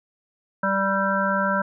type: harmonic tone with a mistuned harmonic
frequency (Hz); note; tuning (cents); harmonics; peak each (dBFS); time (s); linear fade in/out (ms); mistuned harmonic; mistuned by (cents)
195.4; G3; -5; 1 / 3 / 5 / 7 / 8; -26 / -26 / -26 / -26 / -26; 0.63-1.62; 5; 7; -19
effects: none